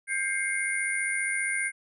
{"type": "tone cluster", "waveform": "sine", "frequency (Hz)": [1591, 2115, 2210, 9450], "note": ["G6", "C7", "C#7", "D9"], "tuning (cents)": [25, 18, -6, 10], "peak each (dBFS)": [-31, -29, -35, -35], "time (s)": [0.07, 1.72], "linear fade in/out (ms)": 50, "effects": []}